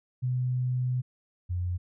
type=tone pair in turn; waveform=sine; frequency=126.1 / 89.17 Hz; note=B2 / F2; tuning=+36 / +37 cents; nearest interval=tritone; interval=599 cents; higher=first; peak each=-25 / -27 dBFS; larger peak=first; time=0.22-1.02 / 1.49-1.78 s; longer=first; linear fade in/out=20 ms; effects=none